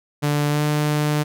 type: tone with pitch glide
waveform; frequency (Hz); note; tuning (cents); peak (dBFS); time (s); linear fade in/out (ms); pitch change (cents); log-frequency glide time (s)
sawtooth; 146.83 to 149.57; D3 to D3; 0 to +32; -14; 0.22-1.24; 20; +32; 0.49-0.62
effects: none